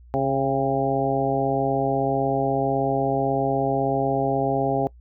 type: harmonic tone with a mistuned harmonic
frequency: 136.2 Hz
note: C#3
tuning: 30 cents flat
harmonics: 1 / 2 / 3 / 4 / 5 / 6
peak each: -28 / -27 / -27 / -27 / -26 / -27 dBFS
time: 0.14-4.87 s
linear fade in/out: 0 ms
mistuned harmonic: 6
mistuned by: -31 cents
effects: noise-tail reverb RT60 0.1 s tail -23 dB re dry + added 60 Hz sine -45 dBFS peak until 5 s